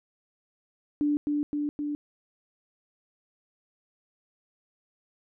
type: tone with echo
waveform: sine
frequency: 293.7 Hz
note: D4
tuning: in tune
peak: -22 dBFS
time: 1.01-1.17 s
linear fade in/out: 0 ms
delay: 260 ms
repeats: 3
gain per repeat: -2 dB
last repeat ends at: 1.95 s
effects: none